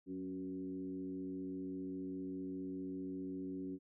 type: tone with frequency modulation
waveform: sine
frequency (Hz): 278.6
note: C#4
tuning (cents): +9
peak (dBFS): -40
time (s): 0.06-3.79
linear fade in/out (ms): 50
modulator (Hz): 95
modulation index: 0.87
effects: none